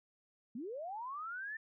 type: linear sweep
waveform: sine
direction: up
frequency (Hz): 207.7 to 1804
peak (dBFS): -40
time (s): 0.55-1.57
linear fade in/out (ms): 5
effects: none